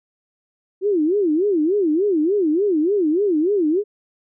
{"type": "tone with vibrato", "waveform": "sine", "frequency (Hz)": 354.1, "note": "F4", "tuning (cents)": 24, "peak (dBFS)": -15, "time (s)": [0.81, 3.84], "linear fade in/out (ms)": 50, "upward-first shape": "sine", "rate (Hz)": 3.4, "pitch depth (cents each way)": 290, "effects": []}